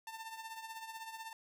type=tone with tremolo; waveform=sawtooth; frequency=895 Hz; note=A5; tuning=29 cents sharp; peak=-38 dBFS; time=0.07-1.33 s; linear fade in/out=2 ms; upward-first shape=triangle; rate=16 Hz; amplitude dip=70%; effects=none